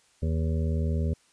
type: harmonic tone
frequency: 80.2 Hz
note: E2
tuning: 47 cents flat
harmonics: 1 / 2 / 3 / 5 / 6 / 7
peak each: -25 / -31 / -35 / -39 / -41 / -42 dBFS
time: 0.22-1.14 s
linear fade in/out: 10 ms
effects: white hiss -63 dBFS RMS until 1.32 s + resampled to 22050 Hz